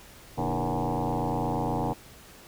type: tone with frequency modulation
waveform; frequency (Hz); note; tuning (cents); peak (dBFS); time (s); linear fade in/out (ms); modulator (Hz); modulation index
sine; 295.3; D4; +10; -25; 0.37-1.94; 20; 88.4; 7.1
effects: pink hiss -50 dBFS RMS until 2.47 s